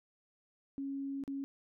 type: tone with dropouts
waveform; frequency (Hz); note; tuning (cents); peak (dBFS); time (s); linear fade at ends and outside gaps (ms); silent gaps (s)
sine; 275.3; C#4; -12; -36; 0.78-1.44; 0; 1.238-1.278
effects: none